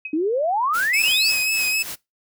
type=tone with exponential decay; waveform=sine; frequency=2534 Hz; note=D#7; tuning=31 cents sharp; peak=-24 dBFS; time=0.05-0.17 s; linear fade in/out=5 ms; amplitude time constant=25 ms
type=exponential sweep; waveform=sine; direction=up; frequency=293.7 to 5280 Hz; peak=-18 dBFS; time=0.13-1.32 s; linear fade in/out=5 ms
type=noise with tremolo; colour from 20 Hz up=white; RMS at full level=-31 dBFS; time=0.73-1.96 s; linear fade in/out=20 ms; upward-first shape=sine; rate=3.6 Hz; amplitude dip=80%
type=tone with vibrato; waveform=sawtooth; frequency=2557 Hz; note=D#7; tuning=47 cents sharp; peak=-16 dBFS; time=0.93-1.83 s; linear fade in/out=10 ms; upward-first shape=sine; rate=3.7 Hz; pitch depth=32 cents each way
effects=noise-tail reverb RT60 0.2 s tail -22 dB re dry